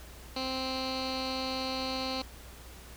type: tone with low-pass filter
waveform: 15% pulse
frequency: 261.6 Hz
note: C4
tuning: in tune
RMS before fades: -34 dBFS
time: 0.36-2.22 s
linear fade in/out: 5 ms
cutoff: 4200 Hz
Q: 5.5
effects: added 60 Hz sine -49 dBFS peak until 2.96 s + pink hiss -51 dBFS RMS until 2.96 s